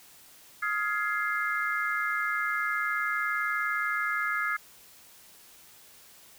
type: chord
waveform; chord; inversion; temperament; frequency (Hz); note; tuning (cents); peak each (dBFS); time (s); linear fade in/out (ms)
sine; F minor seventh; third; just; 1257.2 / 1396.9 / 1676.3 / 2095; Eb6 / F6 / Ab6 / C7; +18 / 0 / +16 / +2; -32 / -33 / -31 / -33; 0.62-4.57; 10
effects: white hiss -54 dBFS RMS until 6.38 s